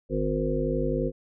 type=harmonic tone with a mistuned harmonic; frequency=51.7 Hz; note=G#1; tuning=7 cents flat; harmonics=1 / 3 / 5 / 7 / 9 / 10; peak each=-31 / -31 / -31 / -31 / -31 / -31 dBFS; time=0.09-1.12 s; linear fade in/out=50 ms; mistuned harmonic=1; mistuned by=-35 cents; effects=none